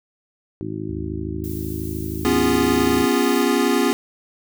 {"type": "harmonic tone", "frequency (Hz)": 53, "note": "G#1", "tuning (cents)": 36, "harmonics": [2, 3, 4, 5, 6, 7], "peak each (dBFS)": [-33, -33, -35, -35, -30, -33], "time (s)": [0.61, 3.06], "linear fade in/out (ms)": 0}
{"type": "tone with pitch glide", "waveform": "sine", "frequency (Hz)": [77.78, 76.09], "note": ["D#2", "D#2"], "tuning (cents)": [0, -38], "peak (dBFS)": -30, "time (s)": [0.89, 3.03], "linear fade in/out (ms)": 5, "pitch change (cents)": -38, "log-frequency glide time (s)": [1.47, 2.61]}
{"type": "noise", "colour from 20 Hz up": "violet", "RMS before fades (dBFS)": -38, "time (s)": [1.44, 3.43], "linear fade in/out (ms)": 0}
{"type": "chord", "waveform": "square", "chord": "C# dominant seventh", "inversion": "third", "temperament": "equal with one note detuned", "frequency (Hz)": [246.9, 277.2, 349.2, 408.6], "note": ["B3", "C#4", "E#4", "G#4"], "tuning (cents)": [0, 0, 0, -28], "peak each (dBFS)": [-22, -22, -23, -23], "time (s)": [2.25, 3.93], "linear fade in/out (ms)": 0}
{"effects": []}